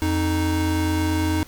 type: tone pair together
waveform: square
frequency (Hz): 87.31 / 311.1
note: F2 / D#4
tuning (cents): 0 / 0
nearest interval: octave + minor seventh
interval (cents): 2200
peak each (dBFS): -23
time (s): 0.02-1.43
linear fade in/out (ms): 0
effects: pink hiss -47 dBFS RMS until 1.47 s